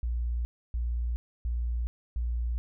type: tone bursts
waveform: sine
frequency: 59.2 Hz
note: A#1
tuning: 27 cents sharp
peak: -27 dBFS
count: 4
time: 0.03-2.58 s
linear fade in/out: 0 ms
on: 420 ms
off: 290 ms
effects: none